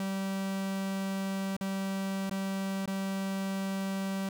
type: tone with dropouts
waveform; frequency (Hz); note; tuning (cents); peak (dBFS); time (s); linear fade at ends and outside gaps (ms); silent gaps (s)
45% pulse; 193.7; G3; -20; -31; 0-4.29; 2; 1.566-1.61 / 2.296-2.311 / 2.858-2.876
effects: none

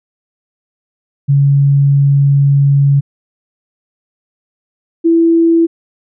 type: tone pair in turn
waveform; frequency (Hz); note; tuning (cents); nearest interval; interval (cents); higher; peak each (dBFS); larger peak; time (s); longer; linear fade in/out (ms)
sine; 140.3 / 332.2; C#3 / E4; +21 / +13; octave + minor third; 1492; second; -6; neither; 1.28-3.01 / 5.04-5.67; first; 20
effects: none

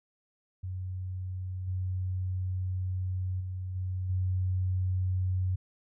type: tone with level steps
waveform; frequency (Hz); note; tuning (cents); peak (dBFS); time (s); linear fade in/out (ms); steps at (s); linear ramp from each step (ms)
sine; 92.5; F#2; 0; -33 / -29 / -33 / -30 / -26; 0.63-5.56; 10; 1.67 / 3.4 / 3.75 / 4.09; 10
effects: none

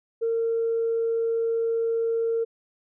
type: tone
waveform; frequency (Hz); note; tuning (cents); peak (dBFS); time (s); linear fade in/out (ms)
sine; 457.6; A#4; -32; -21; 0.21-2.45; 20
effects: tanh soft clip ceiling -17 dBFS

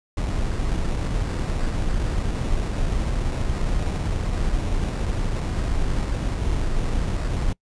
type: noise with sample-and-hold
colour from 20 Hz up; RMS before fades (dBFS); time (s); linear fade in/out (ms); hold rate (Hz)
brown; -23; 0.17-7.53; 5; 3150
effects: noise-tail reverb RT60 0.1 s tail -25 dB re dry + resampled to 22050 Hz

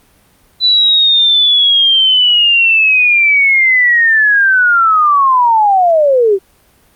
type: linear sweep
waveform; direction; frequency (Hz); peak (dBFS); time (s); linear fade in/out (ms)
sine; down; 3998 to 370.3; -6; 0.6-6.39; 50
effects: pink hiss -50 dBFS RMS until 6.95 s + Opus 32 kbps

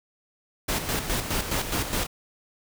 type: noise with tremolo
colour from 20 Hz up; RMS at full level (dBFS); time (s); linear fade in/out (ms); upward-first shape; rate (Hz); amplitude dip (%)
pink; -26; 0.68-2.07; 10; square; 4.8; 55
effects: none

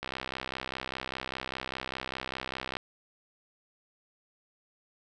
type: click train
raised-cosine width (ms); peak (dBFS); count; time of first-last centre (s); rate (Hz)
0.3; -18; 179; 0.03-2.768; 65
effects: none

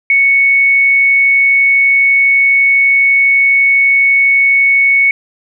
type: tone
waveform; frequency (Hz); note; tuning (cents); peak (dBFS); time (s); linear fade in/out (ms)
sine; 2217; C#7; 0; -6; 0.1-5.11; 2
effects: none

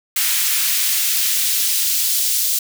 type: noise with high-pass filter sweep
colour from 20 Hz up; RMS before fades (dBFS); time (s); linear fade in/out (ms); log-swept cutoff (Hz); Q
white; -18; 0.16-2.59; 5; 1800 to 4500; 0.87
effects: none

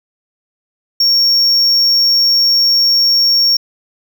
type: tone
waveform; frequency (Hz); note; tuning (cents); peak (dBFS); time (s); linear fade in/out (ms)
triangle; 5520; F8; -21; -7; 1-3.57; 5
effects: none

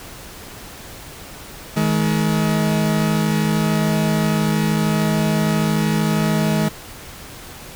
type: tone pair together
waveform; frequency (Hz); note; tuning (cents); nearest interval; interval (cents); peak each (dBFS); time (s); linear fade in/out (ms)
40% pulse; 158.5 / 211.6; D#3 / G#3; +32 / +33; perfect fourth; 501; -18; 1.76-6.69; 10
effects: pink hiss -37 dBFS RMS until 7.75 s

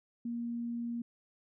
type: tone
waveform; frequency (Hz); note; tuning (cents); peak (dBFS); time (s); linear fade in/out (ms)
sine; 235.8; A#3; +20; -34; 0.25-1.02; 5
effects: none

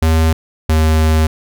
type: tone pair in turn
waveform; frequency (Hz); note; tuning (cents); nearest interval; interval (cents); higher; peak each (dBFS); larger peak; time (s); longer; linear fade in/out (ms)
square; 80.3 / 78.83; E2 / D#2; -45 / +23; unison; 32; first; -10; neither; 0.02-0.33 / 0.69-1.27; second; 5
effects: none

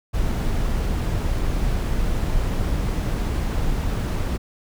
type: noise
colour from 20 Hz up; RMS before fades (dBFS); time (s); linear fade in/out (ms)
brown; -22; 0.13-4.38; 20
effects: none

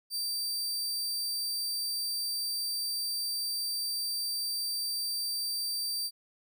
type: tone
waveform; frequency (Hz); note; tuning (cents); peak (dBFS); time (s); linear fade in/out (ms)
sawtooth; 4667; D8; -12; -28; 0.1-6.11; 50
effects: none

